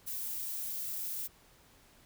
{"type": "noise", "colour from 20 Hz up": "violet", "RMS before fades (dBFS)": -38, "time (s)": [0.06, 1.28], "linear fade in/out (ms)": 20, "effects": ["pink hiss -62 dBFS RMS until 2.05 s"]}